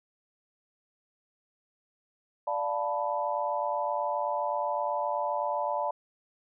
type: chord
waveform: sine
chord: B half-diminished seventh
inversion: first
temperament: equal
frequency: 587.3 / 698.5 / 880 / 987.8 Hz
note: D5 / F5 / A5 / B5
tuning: 0 / 0 / 0 / 0 cents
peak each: -32 / -35 / -32 / -33 dBFS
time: 2.47-5.91 s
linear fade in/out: 5 ms
effects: none